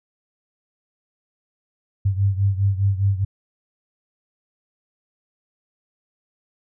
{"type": "beating tone pair", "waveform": "sine", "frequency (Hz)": [97.3, 102.2], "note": ["G2", "G#2"], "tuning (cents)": [-12, -27], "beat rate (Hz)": 4.9, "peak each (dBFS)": [-18, -22], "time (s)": [2.05, 3.25], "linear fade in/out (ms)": 10, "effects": []}